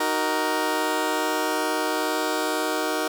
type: chord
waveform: 15% pulse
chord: D# minor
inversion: none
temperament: just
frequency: 311.1 / 373.4 / 466.7 Hz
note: D#4 / F#4 / A#4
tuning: 0 / +16 / +2 cents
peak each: -20 / -22 / -21 dBFS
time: 0-3.08 s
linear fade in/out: 5 ms
effects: none